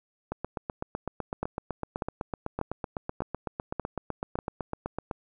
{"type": "two click trains", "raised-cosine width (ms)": 1, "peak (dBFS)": [-15, -17], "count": [6, 39], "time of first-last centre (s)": [[1.43, 4.389], [0.32, 5.112]], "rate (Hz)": [1.69, 7.93], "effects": []}